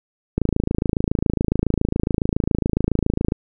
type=click train; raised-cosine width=3 ms; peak=-5 dBFS; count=81; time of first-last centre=0.38-3.321 s; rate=27.2 Hz; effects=none